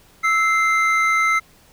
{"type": "tone pair together", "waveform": "triangle", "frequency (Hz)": [1313, 2084], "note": ["E6", "C7"], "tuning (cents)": [-7, -7], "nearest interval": "minor sixth", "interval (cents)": 800, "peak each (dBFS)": -16, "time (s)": [0.23, 1.4], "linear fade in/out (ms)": 20, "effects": ["pink hiss -52 dBFS RMS until 1.72 s"]}